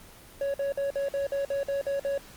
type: tone bursts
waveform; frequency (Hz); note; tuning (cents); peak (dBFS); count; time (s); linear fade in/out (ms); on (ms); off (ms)
triangle; 557; C#5; +8; -24; 10; 0.41-2.178; 2; 130; 52
effects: pink hiss -50 dBFS RMS until 2.36 s + Opus 24 kbps